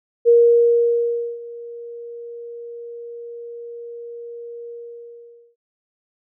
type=tone with ADSR envelope; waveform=sine; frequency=471 Hz; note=A#4; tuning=18 cents sharp; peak=-8 dBFS; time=0.25-5.56 s; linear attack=34 ms; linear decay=1100 ms; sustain=-23 dB; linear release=860 ms; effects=none